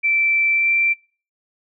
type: tone with pitch glide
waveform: sine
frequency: 2334 to 2350 Hz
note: D7 to D7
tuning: -11 to +1 cents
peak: -15 dBFS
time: 0.03-0.94 s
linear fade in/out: 20 ms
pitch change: +12 cents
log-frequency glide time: 0.52-0.7 s
effects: noise-tail reverb RT60 0.4 s tail -23 dB re dry